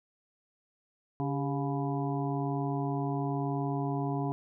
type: harmonic tone with a mistuned harmonic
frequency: 141 Hz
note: C#3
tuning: 30 cents sharp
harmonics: 1 / 2 / 3 / 5 / 6 / 7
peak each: -32 / -34 / -38 / -38 / -43 / -41 dBFS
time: 1.2-4.32 s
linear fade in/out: 0 ms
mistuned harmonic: 3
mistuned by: -80 cents
effects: none